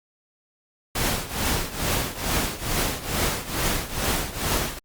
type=noise with tremolo; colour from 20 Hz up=pink; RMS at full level=-22 dBFS; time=0.95-4.79 s; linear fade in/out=5 ms; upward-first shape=triangle; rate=2.3 Hz; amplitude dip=85%; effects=Opus 48 kbps